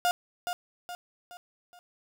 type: tone with echo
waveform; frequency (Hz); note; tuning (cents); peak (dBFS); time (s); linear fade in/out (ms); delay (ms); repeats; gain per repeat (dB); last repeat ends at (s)
35% pulse; 710; F5; +28; -21; 0.05-0.11; 0; 420; 4; -7; 1.79
effects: none